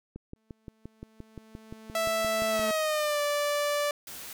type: click train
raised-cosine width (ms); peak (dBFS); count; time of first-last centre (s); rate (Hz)
3; -27; 15; 0.16-2.595; 5.75
type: tone with exponential growth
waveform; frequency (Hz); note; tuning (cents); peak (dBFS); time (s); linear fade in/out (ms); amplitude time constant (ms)
sawtooth; 220; A3; 0; -28; 0.36-2.71; 0; 510
type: tone with pitch glide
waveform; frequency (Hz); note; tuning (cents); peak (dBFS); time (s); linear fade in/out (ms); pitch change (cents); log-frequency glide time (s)
sawtooth; 659.3 to 584; E5 to D5; 0 to -10; -22; 1.95-3.91; 2; -210; 2.5-3.21
type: noise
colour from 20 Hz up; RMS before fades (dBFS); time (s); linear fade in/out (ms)
white; -42; 4.07-4.33; 2
effects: none